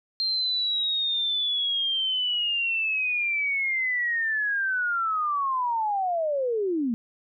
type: linear sweep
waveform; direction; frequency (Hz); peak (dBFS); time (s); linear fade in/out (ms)
sine; down; 4186 to 220.1; -23; 0.2-6.94; 0
effects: none